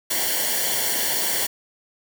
white noise with comb filter, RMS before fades -23 dBFS, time 0.1-1.47 s, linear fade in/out 10 ms, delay 0.79 ms, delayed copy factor -0.75, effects none

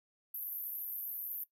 white band-pass noise, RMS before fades -41 dBFS, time 0.34-1.44 s, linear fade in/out 5 ms, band 12000 to 14000 Hz, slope 96 dB/octave, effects noise-tail reverb RT60 0.1 s tail -18 dB re dry

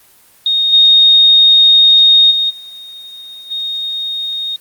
sine tone with level steps, 3711 Hz, A#7, 9 cents flat, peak -10 / -4 / -11 / -29 / -17 dBFS, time 0.46-4.56 s, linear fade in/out 2 ms, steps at 0.72 / 2.3 / 2.49 / 3.5 s, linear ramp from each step 20 ms, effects white hiss -47 dBFS RMS until 4.6 s + Opus 24 kbps

